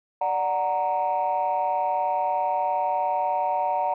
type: chord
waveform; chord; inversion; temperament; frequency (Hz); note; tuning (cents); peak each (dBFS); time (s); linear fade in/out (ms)
sine; D augmented; none; equal with one note detuned; 587.3 / 740 / 929.6; D5 / F#5 / A#5; 0 / 0 / -5; -28 / -24 / -24; 0.21-3.94; 5
effects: tanh soft clip ceiling -16 dBFS